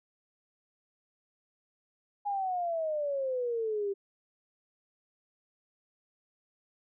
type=exponential sweep; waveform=sine; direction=down; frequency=827 to 391.3 Hz; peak=-29 dBFS; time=2.25-3.94 s; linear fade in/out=20 ms; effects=none